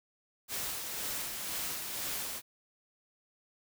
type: noise with tremolo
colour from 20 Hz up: white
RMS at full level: -36 dBFS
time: 0.48-2.42 s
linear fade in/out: 50 ms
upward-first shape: sine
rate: 2 Hz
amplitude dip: 35%
effects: none